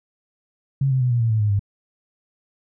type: tone with pitch steps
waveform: sine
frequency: 136.7 / 130.83 / 125.21 / 119.83 / 114.69 / 109.76 / 105.05 / 100.53 Hz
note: C#3 / C3 / B2 / A#2 / A#2 / A2 / G#2 / G2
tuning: -24 / 0 / +24 / +48 / -28 / -4 / +20 / +44 cents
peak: -16 dBFS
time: 0.81-1.594 s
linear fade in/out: 5 ms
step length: 98 ms
effects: none